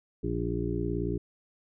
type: harmonic tone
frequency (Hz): 58.27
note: A#1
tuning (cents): 0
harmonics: 1 / 2 / 3 / 5 / 6 / 7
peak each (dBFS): -35 / -35 / -35 / -35 / -35 / -35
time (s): 0.23-1.18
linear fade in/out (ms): 10
effects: none